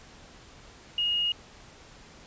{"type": "tone", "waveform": "sine", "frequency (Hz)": 2866, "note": "F7", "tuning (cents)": 44, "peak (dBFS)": -24, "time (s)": [0.98, 1.32], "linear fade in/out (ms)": 2, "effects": ["pink hiss -51 dBFS RMS until 2.26 s", "resampled to 16000 Hz"]}